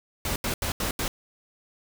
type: noise bursts at uneven times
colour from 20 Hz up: pink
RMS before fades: -28 dBFS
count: 5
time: 0.25-0.36 / 0.44-0.54 / 0.62-0.72 / 0.8-0.91 / 0.99-1.08 s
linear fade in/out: 2 ms
effects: none